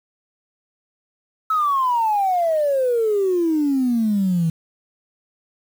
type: exponential sweep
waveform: sine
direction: down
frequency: 1308 to 160 Hz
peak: -15 dBFS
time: 1.5-4.5 s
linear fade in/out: 5 ms
effects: tanh soft clip ceiling -12 dBFS + 7-bit